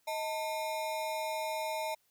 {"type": "ring-modulated tone", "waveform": "square", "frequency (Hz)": 762, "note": "G5", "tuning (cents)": -49, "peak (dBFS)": -31, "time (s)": [0.07, 1.95], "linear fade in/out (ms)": 10, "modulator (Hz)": 133, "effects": ["white hiss -73 dBFS RMS until 2.1 s"]}